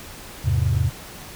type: chord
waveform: sine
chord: E augmented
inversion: none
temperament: equal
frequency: 82.41 / 103.83 / 130.81 Hz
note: E2 / G#2 / B#2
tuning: 0 / 0 / 0 cents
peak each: -21 dBFS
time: 0.44-0.9 s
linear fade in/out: 20 ms
effects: tanh soft clip ceiling -9 dBFS + pink hiss -39 dBFS RMS until 1.35 s